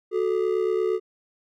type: ring-modulated tone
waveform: triangle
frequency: 403.8 Hz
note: G#4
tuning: 49 cents flat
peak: -16 dBFS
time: 0.11-1 s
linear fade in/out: 50 ms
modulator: 34.3 Hz
effects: none